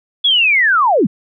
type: linear sweep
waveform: sine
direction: down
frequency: 3432 to 146.83 Hz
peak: -9 dBFS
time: 0.24-1.07 s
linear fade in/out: 10 ms
effects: none